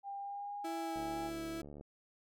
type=tone with pitch glide; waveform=sine; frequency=798 to 816.2 Hz; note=G5 to G#5; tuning=+31 to -30 cents; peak=-40 dBFS; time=0.03-1.31 s; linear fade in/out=50 ms; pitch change=+39 cents; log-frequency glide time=0.18-0.55 s
type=tone with vibrato; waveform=35% pulse; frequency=329.6 Hz; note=E4; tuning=in tune; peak=-38 dBFS; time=0.64-1.62 s; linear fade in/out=10 ms; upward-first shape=sine; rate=2.1 Hz; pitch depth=10 cents each way
type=click train; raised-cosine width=2 ms; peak=-37 dBFS; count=63; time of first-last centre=0.96-1.81 s; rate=72.9 Hz
effects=none